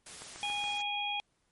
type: noise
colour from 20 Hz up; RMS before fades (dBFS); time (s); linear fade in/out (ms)
white; -46; 0.06-0.82; 5
type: click train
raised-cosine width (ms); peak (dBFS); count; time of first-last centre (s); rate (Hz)
0.5; -31; 4; 0.22-0.64; 7.14
type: harmonic tone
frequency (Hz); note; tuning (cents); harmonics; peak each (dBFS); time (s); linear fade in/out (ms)
822; G#5; -18; 1 / 3 / 4; -36 / -36 / -36; 0.43-1.2; 0
effects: pink hiss -75 dBFS RMS until 1.51 s + MP3 48 kbps